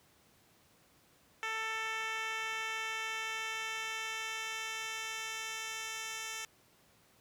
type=tone with band-pass filter sweep; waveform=10% pulse; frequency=443.4 Hz; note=A4; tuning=13 cents sharp; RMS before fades=-39 dBFS; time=1.43-6.45 s; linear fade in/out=0 ms; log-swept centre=2100 to 5300 Hz; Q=0.83; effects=pink hiss -66 dBFS RMS until 7.2 s + high-pass 80 Hz 12 dB/octave